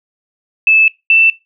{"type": "tone pair in turn", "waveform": "sine", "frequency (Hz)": [2620, 2664], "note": ["E7", "E7"], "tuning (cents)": [-11, 18], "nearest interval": "unison", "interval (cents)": 29, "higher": "second", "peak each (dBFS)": -5, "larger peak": "neither", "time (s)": [[0.67, 0.88], [1.1, 1.3]], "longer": "first", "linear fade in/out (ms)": 2, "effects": ["noise-tail reverb RT60 0.2 s tail -20 dB re dry"]}